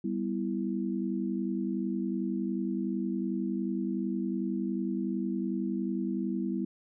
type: chord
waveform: sine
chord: E minor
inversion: first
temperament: equal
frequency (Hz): 196 / 246.9 / 329.6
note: G3 / B3 / E4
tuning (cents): 0 / 0 / 0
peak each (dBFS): -32 / -34 / -34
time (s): 0.04-6.65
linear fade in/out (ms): 5
effects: none